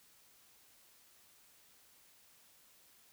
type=silence; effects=white hiss -65 dBFS RMS until 3.12 s